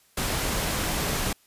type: noise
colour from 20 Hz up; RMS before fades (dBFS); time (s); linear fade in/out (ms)
pink; -27; 0.17-1.33; 5
effects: white hiss -61 dBFS RMS until 1.46 s + resampled to 32000 Hz